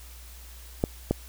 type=clicks; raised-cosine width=2 ms; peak=-9 dBFS; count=2; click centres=0.839 / 1.11 s; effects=added 60 Hz sine -44 dBFS peak until 1.28 s + white hiss -50 dBFS RMS until 1.28 s